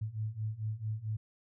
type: beating tone pair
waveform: sine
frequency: 106.2 / 110.7 Hz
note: G#2 / A2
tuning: +39 / +11 cents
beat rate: 4.5 Hz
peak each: -38 / -36 dBFS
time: 0.01-1.17 s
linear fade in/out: 10 ms
effects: none